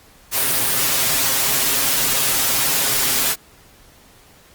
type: noise with comb filter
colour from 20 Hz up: white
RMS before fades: -18 dBFS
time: 0.31-3.36 s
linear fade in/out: 50 ms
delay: 7.4 ms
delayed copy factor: +0.95
effects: pink hiss -49 dBFS RMS until 4.54 s + Opus 48 kbps